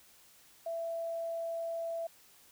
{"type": "tone", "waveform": "sine", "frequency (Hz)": 666, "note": "E5", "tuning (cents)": 18, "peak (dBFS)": -34, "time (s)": [0.66, 2.07], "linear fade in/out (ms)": 5, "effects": ["white hiss -61 dBFS RMS until 2.51 s"]}